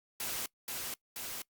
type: noise with echo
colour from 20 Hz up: white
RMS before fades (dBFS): -37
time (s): 0.2-0.46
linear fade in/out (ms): 2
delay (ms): 480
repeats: 2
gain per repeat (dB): -2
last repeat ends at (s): 1.42
effects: noise-tail reverb RT60 0.1 s tail -23 dB re dry + Opus 48 kbps